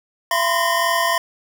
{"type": "tone cluster", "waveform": "square", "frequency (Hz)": [677, 1001, 1044, 1840], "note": ["E5", "B5", "C6", "A#6"], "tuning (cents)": [46, 23, -4, -23], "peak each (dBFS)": -23, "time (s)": [0.31, 1.18], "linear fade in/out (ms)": 2, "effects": []}